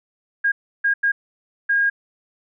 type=tone bursts at uneven times; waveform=sine; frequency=1627 Hz; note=G#6; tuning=36 cents flat; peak=-15 dBFS; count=4; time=0.44-0.52 / 0.84-0.94 / 1.03-1.12 / 1.69-1.9 s; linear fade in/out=10 ms; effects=none